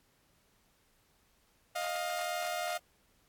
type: tone pair together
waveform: sawtooth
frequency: 622.3 / 705 Hz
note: D#5 / F5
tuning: 0 / +16 cents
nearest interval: major second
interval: 216 cents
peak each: -34 / -31 dBFS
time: 1.75-2.78 s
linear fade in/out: 10 ms
effects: pink hiss -70 dBFS RMS until 3.28 s + AAC 64 kbps